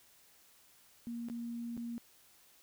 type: tone with dropouts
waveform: sine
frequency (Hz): 235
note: A#3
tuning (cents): +14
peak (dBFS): -38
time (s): 1.07-1.98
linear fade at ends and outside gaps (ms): 0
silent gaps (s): 1.286-1.299 / 1.768-1.776
effects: white hiss -64 dBFS RMS until 2.62 s